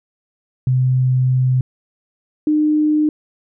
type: tone pair in turn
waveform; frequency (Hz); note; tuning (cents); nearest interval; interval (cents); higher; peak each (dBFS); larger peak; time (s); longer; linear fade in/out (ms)
sine; 128.4 / 303.8; C3 / D#4; -32 / -41; octave + minor third; 1491; second; -12; neither; 0.67-1.61 / 2.47-3.09; first; 2
effects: none